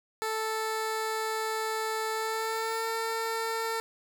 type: tone with pitch glide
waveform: 15% pulse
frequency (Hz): 440 to 451.3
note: A4 to A4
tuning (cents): 0 to +44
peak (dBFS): -23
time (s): 0.22-3.8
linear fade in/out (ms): 0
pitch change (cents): +44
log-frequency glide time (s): 2.12-2.88
effects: none